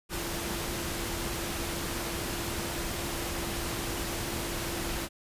sine tone in noise, 340.7 Hz, F4, 43 cents flat, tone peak -40 dBFS, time 0.09-5.09 s, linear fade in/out 50 ms, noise pink, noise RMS -34 dBFS, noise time 0.09-5.09 s, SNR -9 dB, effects resampled to 32000 Hz

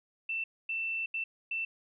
sine tone bursts at uneven times, 2674 Hz, E7, 24 cents sharp, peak -31 dBFS, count 4, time 0.29-0.44 / 0.69-1.06 / 1.14-1.24 / 1.51-1.65 s, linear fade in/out 5 ms, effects none

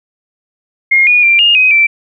sine tone with pitch steps, 2137 / 2450 / 2369 / 2836 / 2518 / 2337 Hz, C7 / D#7 / D7 / F7 / D#7 / D7, +36 / -27 / +14 / +26 / +20 / -9 cents, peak -5 dBFS, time 0.91-1.87 s, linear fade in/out 10 ms, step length 160 ms, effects none

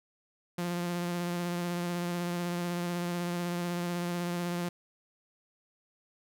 sawtooth tone with vibrato, 174.61 Hz, F3, in tune, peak -27 dBFS, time 0.58-4.69 s, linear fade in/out 5 ms, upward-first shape sine, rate 16 Hz, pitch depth 19 cents each way, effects none

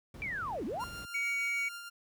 brown noise, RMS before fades -42 dBFS, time 0.14-1.05 s, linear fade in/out 2 ms
sine linear two-way sweep, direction down then up, 2382 to 191.2 to 1065 Hz, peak -34 dBFS, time 0.22-0.84 s, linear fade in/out 0 ms, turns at 0.65 s
sawtooth tone with tremolo, 1396.9 Hz, F6, in tune, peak -37 dBFS, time 0.79-1.9 s, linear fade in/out 20 ms, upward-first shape triangle, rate 6.5 Hz, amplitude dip 40%
triangle tone, 2252 Hz, C#7, 27 cents sharp, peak -29 dBFS, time 1.14-1.69 s, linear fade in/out 10 ms
effects high-pass 80 Hz 12 dB/octave

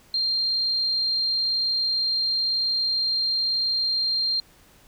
sine tone, 4187 Hz, C8, in tune, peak -21 dBFS, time 0.14-4.4 s, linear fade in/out 2 ms, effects pink hiss -55 dBFS RMS until 4.87 s

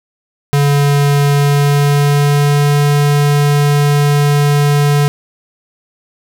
square tone with pitch glide, 143 to 145 Hz, D3 to D3, -46 to -22 cents, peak -9 dBFS, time 0.53-5.08 s, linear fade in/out 0 ms, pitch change +24 cents, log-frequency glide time 1.35-2.79 s, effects none

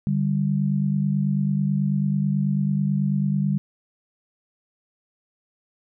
sine tone pair together, 146.83 / 195.99 Hz, D3 / G3, 0 / 0 cents, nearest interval perfect fourth, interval 500 cents, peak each -22 dBFS, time 0.07-3.58 s, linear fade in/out 0 ms, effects none

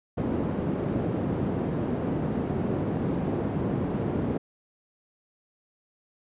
white band-pass noise, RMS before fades -28 dBFS, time 0.17-4.38 s, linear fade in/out 10 ms, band 100 to 300 Hz, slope 12 dB/octave, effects resampled to 8000 Hz

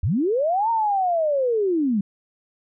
sine linear two-way sweep, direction up then down, 65 to 932.3 to 188.3 Hz, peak -18 dBFS, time 0.03-2.01 s, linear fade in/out 5 ms, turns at 0.7 s, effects none

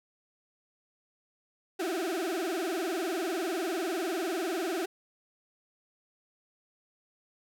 35% pulse tone with vibrato, 350.1 Hz, F4, 4 cents sharp, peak -28 dBFS, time 1.79-4.86 s, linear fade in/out 10 ms, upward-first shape triangle, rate 20 Hz, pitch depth 230 cents each way, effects none

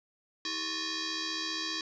sine tone with frequency modulation, 320 Hz, D#4, 49 cents sharp, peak -32 dBFS, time 0.45-1.81 s, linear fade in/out 2 ms, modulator 715 Hz, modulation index 7.4, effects resampled to 16000 Hz + 10-bit

